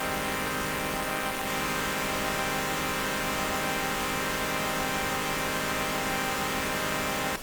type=chord; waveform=5% pulse; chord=Ab major seventh; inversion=second; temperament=equal; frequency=155.56 / 196 / 207.7 / 261.6 Hz; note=Eb3 / G3 / Ab3 / C4; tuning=0 / 0 / 0 / 0 cents; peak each=-23 / -23 / -24 / -20 dBFS; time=0-7.36 s; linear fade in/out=2 ms; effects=pink hiss -39 dBFS RMS until 7.42 s + Opus 24 kbps